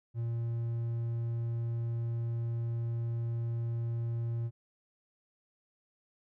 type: tone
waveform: triangle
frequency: 116.54 Hz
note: A#2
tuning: in tune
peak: -29 dBFS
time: 0.14-4.51 s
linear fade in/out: 50 ms
effects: none